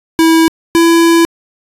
square tone pair in turn, 325.8 / 334.2 Hz, E4 / E4, -20 / +24 cents, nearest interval unison, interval 44 cents, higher second, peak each -6 dBFS, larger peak neither, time 0.19-0.48 / 0.75-1.25 s, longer second, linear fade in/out 0 ms, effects resampled to 32000 Hz

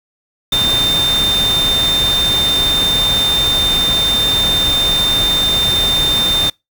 sine tone in noise, 3600 Hz, A7, 39 cents sharp, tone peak -12 dBFS, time 0.52-6.5 s, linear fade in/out 5 ms, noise pink, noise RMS -21 dBFS, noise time 0.52-6.5 s, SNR +6 dB, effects noise-tail reverb RT60 0.2 s tail -25 dB re dry

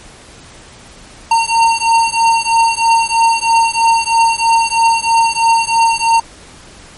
square beating tone pair, 913 / 916.1 Hz, A#5 / A#5, -36 / -30 cents, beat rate 3.1 Hz, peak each -13 dBFS, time 1.31-6.2 s, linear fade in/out 5 ms, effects pink hiss -38 dBFS RMS until 6.97 s + MP3 48 kbps

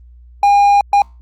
triangle tone bursts at uneven times, 810 Hz, G#5, 43 cents flat, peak -5 dBFS, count 2, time 0.43-0.81 / 0.93-1.02 s, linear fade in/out 2 ms, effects added 60 Hz sine -38 dBFS peak until 1.21 s + Opus 24 kbps

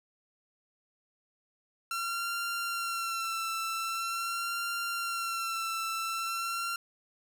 sawtooth tone with vibrato, 1359 Hz, F6, 48 cents flat, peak -28 dBFS, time 1.91-6.76 s, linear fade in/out 2 ms, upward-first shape sine, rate 0.44 Hz, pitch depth 33 cents each way, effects none

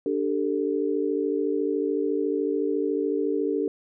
sine chord, D suspended fourth, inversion none, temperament equal with one note detuned, 293.7 / 392 / 445.9 Hz, D4 / G4 / A4, 0 / 0 / +23 cents, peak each -27 dBFS, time 0.06-3.68 s, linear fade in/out 2 ms, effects none

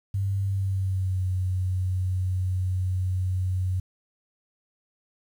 sine tone with pitch glide, 98 to 92.55 Hz, G2 to F#2, 0 to +1 cents, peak -23 dBFS, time 0.14-3.8 s, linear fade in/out 5 ms, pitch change -99 cents, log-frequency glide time 0.47-1.25 s, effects 9-bit

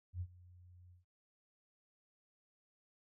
sine tone with ADSR envelope, 89.4 Hz, F2, 41 cents sharp, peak -36 dBFS, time 0.13-1.05 s, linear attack 78 ms, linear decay 59 ms, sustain -21 dB, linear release 140 ms, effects none

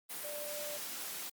sine tone in noise, 590 Hz, D5, 8 cents sharp, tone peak -42 dBFS, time 0.23-0.78 s, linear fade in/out 20 ms, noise white, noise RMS -42 dBFS, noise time 0.09-1.3 s, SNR -3 dB, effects high-pass 200 Hz 12 dB/octave + Opus 32 kbps

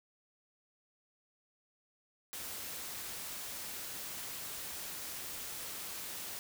white noise, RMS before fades -43 dBFS, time 2.33-6.39 s, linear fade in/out 0 ms, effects none

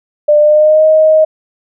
sine tone with pitch glide, 596 to 626.4 Hz, D5 to D#5, +25 to +11 cents, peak -4 dBFS, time 0.28-1.25 s, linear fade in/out 10 ms, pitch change +86 cents, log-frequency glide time 0.4-0.85 s, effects none

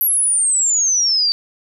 sine exponential sweep, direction down, 11840 to 4584 Hz, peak -13 dBFS, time 0.01-1.32 s, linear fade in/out 0 ms, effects none

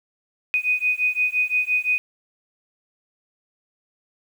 sine beating tone pair, 2489 / 2494.8 Hz, D#7 / D#7, 0 / +4 cents, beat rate 5.8 Hz, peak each -22 dBFS, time 0.54-1.98 s, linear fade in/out 0 ms, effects 8-bit

